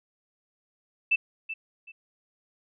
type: tone with echo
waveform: sine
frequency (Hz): 2647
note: E7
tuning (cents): +7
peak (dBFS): -19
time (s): 1.11-1.16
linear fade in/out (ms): 10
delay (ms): 380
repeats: 2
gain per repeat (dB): -12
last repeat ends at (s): 1.92
effects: none